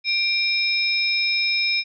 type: tone cluster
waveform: sine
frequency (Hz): 2378 / 3778 / 5170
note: D7 / A#7 / E8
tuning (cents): +21 / +22 / -34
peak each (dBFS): -21 / -28 / -23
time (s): 0.04-1.84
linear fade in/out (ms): 50
effects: none